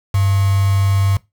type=tone with quantisation; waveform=sine; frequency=98 Hz; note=G2; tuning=in tune; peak=-12 dBFS; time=0.14-1.17 s; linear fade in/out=5 ms; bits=4; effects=noise-tail reverb RT60 0.2 s tail -20 dB re dry